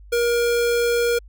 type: tone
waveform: square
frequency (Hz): 474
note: A#4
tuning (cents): +29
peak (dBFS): -18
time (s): 0.12-1.19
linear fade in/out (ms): 10
effects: added 50 Hz sine -41 dBFS peak until 1.28 s